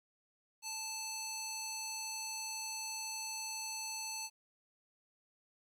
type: tone with band-pass filter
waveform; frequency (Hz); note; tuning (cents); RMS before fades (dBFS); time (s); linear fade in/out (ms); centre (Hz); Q
square; 877; A5; -6; -42; 0.62-4.3; 50; 6500; 1.4
effects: 11-bit